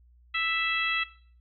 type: harmonic tone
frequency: 659.3 Hz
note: E5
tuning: in tune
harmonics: 2 / 3 / 4 / 5 / 6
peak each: -33 / -31 / -30 / -34 / -40 dBFS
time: 0.34-1.04 s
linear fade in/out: 10 ms
effects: noise-tail reverb RT60 0.5 s tail -17 dB re dry + added 60 Hz sine -55 dBFS peak until 1.4 s